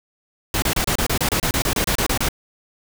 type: noise bursts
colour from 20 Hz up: pink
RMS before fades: -20 dBFS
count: 16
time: 0.54-2.287 s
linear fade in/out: 2 ms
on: 82 ms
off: 29 ms
effects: none